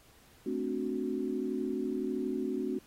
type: chord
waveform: sine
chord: D dominant seventh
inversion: second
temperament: equal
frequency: 220 / 261.6 / 293.7 / 370 Hz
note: A3 / C4 / D4 / F#4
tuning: 0 / 0 / 0 / 0 cents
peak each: -38 / -35 / -38 / -35 dBFS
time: 0.46-2.79 s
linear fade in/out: 5 ms
effects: pink hiss -61 dBFS RMS until 2.86 s + AAC 48 kbps